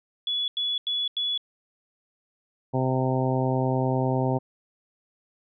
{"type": "tone bursts", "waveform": "sine", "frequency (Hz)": 3406, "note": "G#7", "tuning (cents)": 43, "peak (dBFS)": -24, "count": 4, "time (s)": [0.27, 1.377], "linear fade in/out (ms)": 2, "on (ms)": 210, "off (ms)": 89}
{"type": "harmonic tone", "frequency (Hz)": 130, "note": "C3", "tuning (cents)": -11, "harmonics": [1, 2, 3, 4, 5, 6, 7], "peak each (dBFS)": [-25, -28, -30, -31, -32, -33, -33], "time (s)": [2.73, 4.39], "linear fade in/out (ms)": 20}
{"effects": []}